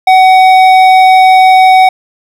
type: tone with hard clipping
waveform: sine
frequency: 751 Hz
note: F#5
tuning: 26 cents sharp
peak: -3 dBFS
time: 0.07-1.89 s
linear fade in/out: 5 ms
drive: 10 dB
effects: none